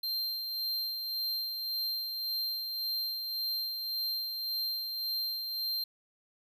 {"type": "tone with tremolo", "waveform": "square", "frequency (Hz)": 4163, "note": "C8", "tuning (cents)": -10, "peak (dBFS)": -31, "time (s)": [0.03, 5.84], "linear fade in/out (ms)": 5, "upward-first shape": "sine", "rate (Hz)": 1.8, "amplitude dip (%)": 40, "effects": ["11-bit"]}